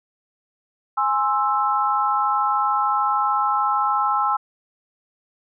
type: chord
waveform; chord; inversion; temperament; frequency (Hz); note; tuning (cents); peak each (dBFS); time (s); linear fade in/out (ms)
sine; Ab augmented; none; equal with one note detuned; 830.6 / 1052 / 1318.5; Ab5 / C6 / E6; 0 / +9 / 0; -22 / -23 / -21; 0.97-4.37; 10
effects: none